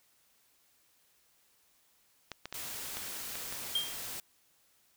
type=clicks; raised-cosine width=0.2 ms; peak=-22 dBFS; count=6; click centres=2.317 / 2.456 / 2.526 / 2.97 / 3.355 / 3.525 s
type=noise; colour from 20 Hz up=white; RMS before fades=-41 dBFS; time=2.54-4.2 s; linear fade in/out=2 ms
type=tone with exponential decay; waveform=triangle; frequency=3200 Hz; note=G7; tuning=35 cents sharp; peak=-24 dBFS; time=3.75-4.01 s; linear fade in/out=5 ms; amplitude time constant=56 ms
effects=white hiss -69 dBFS RMS until 4.96 s